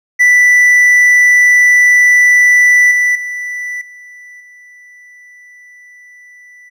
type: tone with level steps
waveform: triangle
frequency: 1975.5 Hz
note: B6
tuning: in tune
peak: -3 / -7 / -17 / -31 / -35 dBFS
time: 0.19-6.7 s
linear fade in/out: 20 ms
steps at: 2.91 / 3.15 / 3.81 / 4.4 s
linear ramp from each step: 5 ms
effects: none